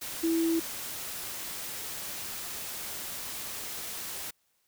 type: tone in noise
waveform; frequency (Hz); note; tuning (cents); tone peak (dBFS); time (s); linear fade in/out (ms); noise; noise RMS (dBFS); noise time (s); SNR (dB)
sine; 329.6; E4; 0; -24; 0.23-0.6; 10; white; -38; 0.01-4.31; +11
effects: white hiss -73 dBFS RMS until 4.67 s